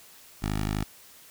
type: tone with notch filter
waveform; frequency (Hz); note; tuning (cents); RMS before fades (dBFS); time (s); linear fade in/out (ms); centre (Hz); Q
10% pulse; 51.9; G#1; 0; -29; 0.42-0.84; 10; 500; 1.4
effects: white hiss -52 dBFS RMS until 1.3 s